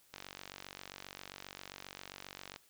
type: click train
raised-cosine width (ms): 0.2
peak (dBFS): -27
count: 116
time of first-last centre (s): 0.14-2.561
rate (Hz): 47.5
effects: white hiss -67 dBFS RMS until 2.69 s